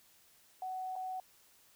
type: tone with dropouts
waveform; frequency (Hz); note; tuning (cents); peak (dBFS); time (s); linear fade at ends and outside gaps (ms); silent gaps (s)
sine; 747; F#5; +16; -37; 0.62-1.2; 2; 0.956-0.962
effects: white hiss -65 dBFS RMS until 1.75 s